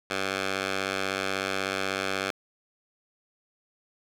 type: tone with band-pass filter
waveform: 10% pulse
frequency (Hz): 96.3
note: G2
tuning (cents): -30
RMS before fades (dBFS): -30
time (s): 0.1-2.31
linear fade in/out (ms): 5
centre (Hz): 2300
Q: 0.59
effects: none